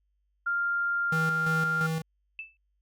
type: tone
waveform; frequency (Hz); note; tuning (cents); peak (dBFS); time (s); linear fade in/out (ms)
sine; 1396.9; F6; 0; -25; 0.46-1.87; 10
type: tone with tremolo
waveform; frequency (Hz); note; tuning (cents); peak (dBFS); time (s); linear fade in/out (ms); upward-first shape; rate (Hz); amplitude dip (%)
square; 160.8; E3; -43; -28; 1.12-2.02; 5; square; 2.9; 50
type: tone with exponential decay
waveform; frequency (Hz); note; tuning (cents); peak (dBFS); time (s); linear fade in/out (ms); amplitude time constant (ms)
sine; 2637; E7; 0; -32; 2.39-2.57; 1; 39
effects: added 50 Hz sine -70 dBFS peak until 2.81 s